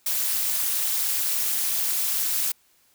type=noise with amplitude modulation; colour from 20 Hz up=blue; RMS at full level=-21 dBFS; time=0.06-2.52 s; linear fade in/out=5 ms; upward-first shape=sine; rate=247 Hz; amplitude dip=85%; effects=white hiss -62 dBFS RMS until 2.94 s